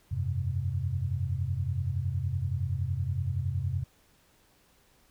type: chord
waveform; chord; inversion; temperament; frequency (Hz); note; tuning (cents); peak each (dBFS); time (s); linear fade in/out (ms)
sine; F suspended second; none; equal; 87.31 / 98 / 130.81; F2 / G2 / C3; 0 / 0 / 0; -32; 0.11-3.84; 10
effects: pink hiss -64 dBFS RMS until 5.1 s

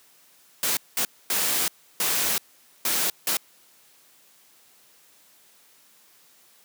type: noise bursts at uneven times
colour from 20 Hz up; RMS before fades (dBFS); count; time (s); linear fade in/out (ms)
white; -24; 6; 0.63-0.77 / 0.97-1.05 / 1.3-1.68 / 2-2.38 / 2.85-3.1 / 3.27-3.37; 2
effects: white hiss -57 dBFS RMS until 6.64 s + high-pass 150 Hz 12 dB/octave

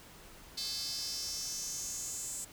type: tone with high-pass filter sweep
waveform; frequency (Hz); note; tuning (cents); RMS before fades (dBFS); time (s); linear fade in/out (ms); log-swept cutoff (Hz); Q
square; 237.6; A#3; +33; -39; 0.57-2.45; 10; 4400 to 7700; 5.4
effects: pink hiss -54 dBFS RMS until 2.52 s

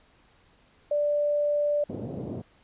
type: tone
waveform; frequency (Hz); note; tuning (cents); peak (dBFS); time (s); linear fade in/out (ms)
sine; 587.3; D5; 0; -22; 0.91-1.84; 5
type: band-pass noise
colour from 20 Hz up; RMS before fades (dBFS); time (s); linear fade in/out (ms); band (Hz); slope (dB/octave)
pink; -35; 1.89-2.42; 10; 100 to 570; 24
effects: pink hiss -61 dBFS RMS until 2.63 s + resampled to 8000 Hz

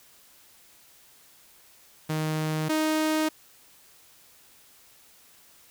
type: tone pair in turn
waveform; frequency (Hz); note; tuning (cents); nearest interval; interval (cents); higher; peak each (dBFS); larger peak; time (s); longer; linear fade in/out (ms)
sawtooth; 155.9 / 311.8; D#3 / D#4; +4 / +4; octave; 1200; second; -22 / -19; second; 2.09-2.69 / 2.69-3.29; neither; 10
effects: white hiss -56 dBFS RMS until 5.7 s

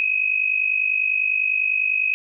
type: tone pair together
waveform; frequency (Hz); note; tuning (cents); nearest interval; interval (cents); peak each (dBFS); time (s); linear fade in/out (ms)
sine; 2513 / 2563; D#7 / E7; +17 / -49; unison; 34; -21; 0-2.14; 0
effects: none

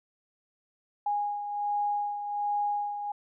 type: beating tone pair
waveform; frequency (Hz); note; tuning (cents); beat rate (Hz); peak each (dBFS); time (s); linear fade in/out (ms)
sine; 823 / 824.3; G#5 / G#5; -16 / -13; 1.3; -28 / -36; 1.06-3.12; 5
effects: none

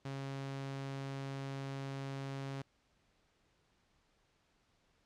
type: tone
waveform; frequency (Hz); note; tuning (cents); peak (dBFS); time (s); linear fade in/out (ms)
sawtooth; 136.6; C#3; -25; -36; 0.05-2.62; 5
effects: pink hiss -74 dBFS RMS until 5.05 s + low-pass 6000 Hz 12 dB/octave

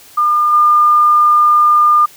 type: tone with level steps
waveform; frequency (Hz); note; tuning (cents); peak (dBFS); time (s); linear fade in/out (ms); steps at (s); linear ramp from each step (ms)
sine; 1206; D6; +46; -9 / -6; 0.17-2.06; 10; 0.52; 20
effects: white hiss -41 dBFS RMS until 2.16 s

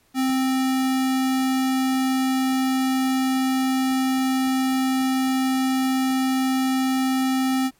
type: tone with sample-and-hold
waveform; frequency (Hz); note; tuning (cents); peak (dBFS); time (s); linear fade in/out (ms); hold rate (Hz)
sine; 261.6; C4; 0; -18; 0.14-7.71; 50; 1050
effects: pink hiss -61 dBFS RMS until 7.79 s + MP3 64 kbps

